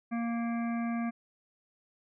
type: harmonic tone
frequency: 233.1 Hz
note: A#3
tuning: in tune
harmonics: 1 / 3 / 5 / 7 / 9 / 10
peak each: -30 / -40 / -44 / -47 / -49 / -50 dBFS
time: 0.11-1.11 s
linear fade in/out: 20 ms
effects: none